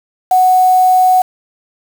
sine tone with quantisation, 740 Hz, F#5, in tune, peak -6 dBFS, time 0.31-1.22 s, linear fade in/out 5 ms, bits 4, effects none

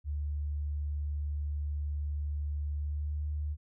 sine tone with pitch glide, 73.42 to 74.62 Hz, D2 to D2, 0 to +28 cents, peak -31 dBFS, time 0.04-3.57 s, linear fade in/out 50 ms, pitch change +28 cents, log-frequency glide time 2.77-3.2 s, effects none

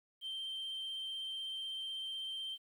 sine tone with vibrato, 3136 Hz, G7, in tune, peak -37 dBFS, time 0.21-2.58 s, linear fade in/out 50 ms, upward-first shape sine, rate 16 Hz, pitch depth 14 cents each way, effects tanh soft clip ceiling -37 dBFS + 11-bit

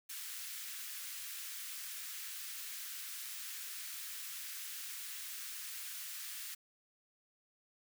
white high-pass noise, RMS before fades -45 dBFS, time 0.09-6.55 s, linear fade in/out 10 ms, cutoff 1400 Hz, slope 24 dB/octave, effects none

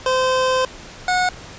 25% pulse tone pair in turn, 516 / 729.6 Hz, C5 / F#5, -24 / -24 cents, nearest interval tritone, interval 600 cents, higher second, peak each -12 dBFS, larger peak neither, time 0.06-0.65 / 1.08-1.29 s, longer first, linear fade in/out 2 ms, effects pink hiss -38 dBFS RMS until 1.58 s + resampled to 16000 Hz

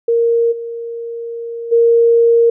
sine tone with level steps, 465.4 Hz, A#4, 3 cents flat, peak -10 / -22 / -7 dBFS, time 0.08-2.5 s, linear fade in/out 5 ms, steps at 0.51 / 1.71 s, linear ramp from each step 20 ms, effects none

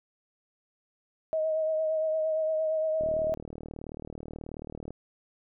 sine tone with vibrato, 631 Hz, D#5, 24 cents sharp, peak -25 dBFS, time 1.33-3.34 s, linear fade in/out 0 ms, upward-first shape triangle, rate 8.7 Hz, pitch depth 30 cents each way
click train, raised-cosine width 2 ms, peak -26 dBFS, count 74, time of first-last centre 3.01-4.906 s, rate 38.5 Hz
effects none

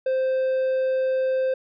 triangle tone, 522 Hz, C5, 4 cents flat, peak -18 dBFS, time 0.06-1.54 s, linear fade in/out 5 ms, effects resampled to 11025 Hz

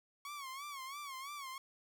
sawtooth tone with vibrato, 1108.7 Hz, C#6, in tune, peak -40 dBFS, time 0.25-1.58 s, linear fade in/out 2 ms, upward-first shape sine, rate 3 Hz, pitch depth 110 cents each way, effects none

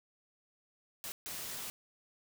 white noise bursts at uneven times, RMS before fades -42 dBFS, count 2, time 1.04-1.12 / 1.26-1.7 s, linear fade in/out 0 ms, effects none

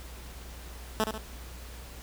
10% pulse tone with echo, 218 Hz, A3, 16 cents flat, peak -16 dBFS, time 1-1.04 s, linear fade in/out 0 ms, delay 70 ms, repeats 2, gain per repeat -6 dB, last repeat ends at 1.18 s, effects added 60 Hz sine -43 dBFS peak until 2.02 s + pink hiss -48 dBFS RMS until 2.02 s

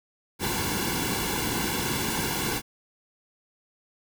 pink noise with comb filter, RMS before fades -28 dBFS, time 0.39-2.62 s, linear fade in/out 50 ms, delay 1.6 ms, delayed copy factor -0.8, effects none

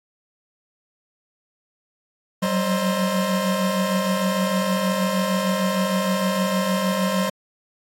square tone cluster, 184.1 / 190.6 / 525 / 619 / 1051 Hz, F#3 / G3 / C5 / D#5 / C6, -8 / -48 / +6 / -9 / +7 cents, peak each -30 / -23 / -29 / -29 / -29 dBFS, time 2.42-7.3 s, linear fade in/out 10 ms, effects AAC 48 kbps

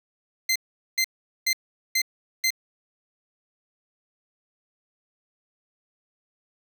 20% pulse tone bursts, 2075 Hz, C7, 15 cents flat, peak -15 dBFS, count 5, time 0.49-2.505 s, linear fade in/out 5 ms, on 67 ms, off 420 ms, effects none

